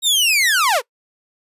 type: linear sweep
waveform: sawtooth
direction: down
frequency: 3795 to 415.3 Hz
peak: -10 dBFS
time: 0.02-0.82 s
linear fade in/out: 50 ms
effects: noise-tail reverb RT60 0.1 s tail -23 dB re dry + resampled to 32000 Hz